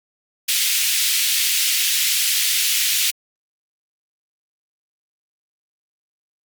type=high-pass noise; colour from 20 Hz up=pink; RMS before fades=-19 dBFS; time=0.48-3.11 s; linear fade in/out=10 ms; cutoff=2400 Hz; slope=24 dB/octave; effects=Opus 48 kbps